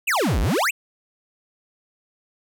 square exponential two-way sweep, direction down then up, 2960 to 43.47 to 2960 Hz, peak -19 dBFS, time 0.07-0.71 s, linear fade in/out 10 ms, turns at 0.4 s, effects none

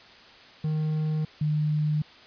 triangle / sine tone pair in turn, 154.9 / 151.62 Hz, D#3 / D#3, -7 / -44 cents, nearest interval unison, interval 37 cents, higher first, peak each -22 dBFS, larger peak neither, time 0.64-1.25 / 1.41-2.02 s, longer neither, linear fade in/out 5 ms, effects white hiss -50 dBFS RMS until 2.26 s + resampled to 11025 Hz

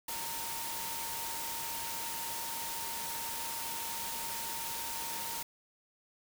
sine tone in noise, 920 Hz, A#5, 23 cents flat, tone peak -43 dBFS, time 0.08-5.43 s, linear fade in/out 5 ms, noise white, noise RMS -39 dBFS, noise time 0.08-5.43 s, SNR -7 dB, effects none

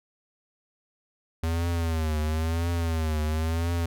square tone with vibrato, 80.9 Hz, E2, 32 cents flat, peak -25 dBFS, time 1.43-3.86 s, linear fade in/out 5 ms, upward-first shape triangle, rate 0.98 Hz, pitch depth 110 cents each way, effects none

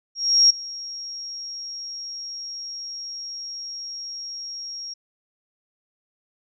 sine tone with ADSR envelope, 5588 Hz, F8, in tune, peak -10 dBFS, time 0.15-4.94 s, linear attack 350 ms, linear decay 9 ms, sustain -21 dB, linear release 9 ms, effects none

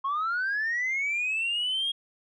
sine linear sweep, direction up, 1066 to 3283 Hz, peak -24 dBFS, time 0.04-1.92 s, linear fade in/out 10 ms, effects tanh soft clip ceiling -23 dBFS

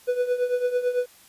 triangle tone with tremolo, 493.9 Hz, B4, in tune, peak -16 dBFS, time 0.07-1.06 s, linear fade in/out 20 ms, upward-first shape triangle, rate 9 Hz, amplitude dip 80%, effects white hiss -53 dBFS RMS until 1.28 s + resampled to 32000 Hz

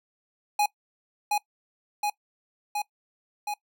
square tone with echo, 830.6 Hz, G#5, in tune, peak -21 dBFS, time 0.59-0.66 s, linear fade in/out 5 ms, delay 720 ms, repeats 4, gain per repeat -2 dB, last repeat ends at 3.54 s, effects noise-tail reverb RT60 0.1 s tail -21 dB re dry

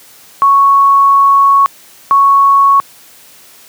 sine tone bursts at uneven times, 1108.7 Hz, C#6, in tune, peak -4 dBFS, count 2, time 0.42-1.66 / 2.11-2.8 s, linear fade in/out 0 ms, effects white hiss -40 dBFS RMS until 3.68 s + high-pass 100 Hz 12 dB/octave

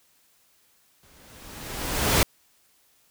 pink noise with exponential growth, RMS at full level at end -18 dBFS, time 1.03-2.23 s, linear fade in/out 1 ms, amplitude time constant 260 ms, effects white hiss -63 dBFS RMS until 3.1 s

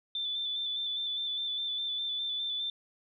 sine tone with vibrato, 3520 Hz, A7, in tune, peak -31 dBFS, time 0.15-2.7 s, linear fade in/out 2 ms, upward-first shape square, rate 4.9 Hz, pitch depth 22 cents each way, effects none

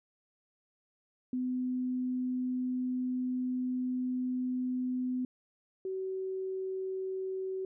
sine tone pair in turn, 252.8 / 378.8 Hz, B3 / F#4, +41 / +41 cents, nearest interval perfect fifth, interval 700 cents, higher second, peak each -30 / -33 dBFS, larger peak first, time 1.33-5.25 / 5.85-7.65 s, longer first, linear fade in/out 2 ms, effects none

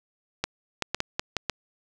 clicks, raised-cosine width 0.2 ms, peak -8 dBFS, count 7, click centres 0.44 / 0.823 / 0.946 / 1.004 / 1.195 / 1.367 / 1.497 s, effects none

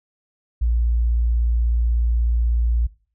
sine tone, 58.2 Hz, A#1, 2 cents flat, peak -16 dBFS, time 0.61-2.87 s, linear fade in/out 10 ms, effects noise-tail reverb RT60 0.4 s tail -20 dB re dry

